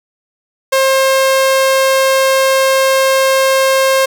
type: tone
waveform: sawtooth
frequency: 533 Hz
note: C5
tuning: 32 cents sharp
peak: -5 dBFS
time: 0.72-4.06 s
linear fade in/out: 10 ms
effects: none